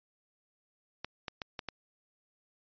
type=clicks; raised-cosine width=0.2 ms; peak=-19 dBFS; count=5; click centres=1.046 / 1.282 / 1.418 / 1.592 / 1.687 s; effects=resampled to 11025 Hz